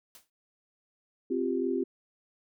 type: noise with exponential decay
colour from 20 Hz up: white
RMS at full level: -48 dBFS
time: 0.15-0.3 s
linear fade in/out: 1 ms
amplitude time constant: 32 ms
type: chord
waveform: sine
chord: C suspended fourth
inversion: none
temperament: just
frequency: 261.6 / 348.8 / 392.4 Hz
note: C4 / F4 / G4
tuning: 0 / -2 / +2 cents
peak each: -31 dBFS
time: 1.3-1.84 s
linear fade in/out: 10 ms
effects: none